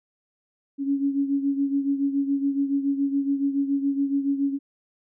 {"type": "beating tone pair", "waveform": "sine", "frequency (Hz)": [277.2, 284.3], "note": ["C#4", "C#4"], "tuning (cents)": [0, 44], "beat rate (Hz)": 7.1, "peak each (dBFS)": [-22, -28], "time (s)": [0.78, 4.59], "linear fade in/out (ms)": 50, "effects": []}